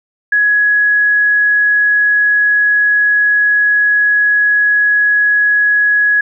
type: tone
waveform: sine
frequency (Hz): 1676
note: G#6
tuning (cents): +15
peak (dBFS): -8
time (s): 0.32-6.21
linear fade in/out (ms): 5
effects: none